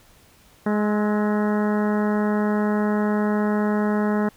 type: harmonic tone with a mistuned harmonic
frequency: 209.5 Hz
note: G#3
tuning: 15 cents sharp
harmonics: 1 / 2 / 3 / 4 / 5 / 6 / 7 / 8 / 9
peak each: -20 / -26 / -30 / -32 / -34 / -36 / -37 / -38 / -39 dBFS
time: 0.66-4.29 s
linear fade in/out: 5 ms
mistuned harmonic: 6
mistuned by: +49 cents
effects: pink hiss -54 dBFS RMS until 4.36 s